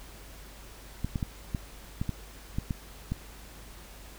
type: clicks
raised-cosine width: 5 ms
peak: -17 dBFS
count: 9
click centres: 1.046 / 1.158 / 1.228 / 1.548 / 2.015 / 2.093 / 2.585 / 2.708 / 3.12 s
effects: added 50 Hz sine -48 dBFS peak until 4.18 s + pink hiss -50 dBFS RMS until 4.18 s